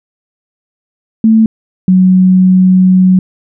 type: tone pair in turn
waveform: sine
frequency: 221.6 / 185.38 Hz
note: A3 / F#3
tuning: +13 / +4 cents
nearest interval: minor third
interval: 309 cents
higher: first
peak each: -3 dBFS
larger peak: neither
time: 1.24-1.46 / 1.88-3.19 s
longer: second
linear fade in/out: 2 ms
effects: none